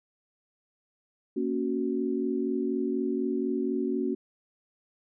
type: chord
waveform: sine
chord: F# major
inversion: first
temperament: equal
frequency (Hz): 233.1 / 277.2 / 370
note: A#3 / C#4 / F#4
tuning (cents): 0 / 0 / 0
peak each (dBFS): -31 / -30 / -30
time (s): 1.36-4.15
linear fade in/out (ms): 10
effects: none